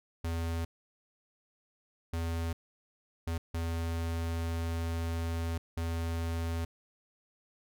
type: tone bursts at uneven times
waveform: square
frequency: 83.1 Hz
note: E2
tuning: 15 cents sharp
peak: -32 dBFS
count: 5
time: 0.24-0.65 / 2.13-2.53 / 3.27-3.38 / 3.54-5.58 / 5.77-6.65 s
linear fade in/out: 5 ms
effects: none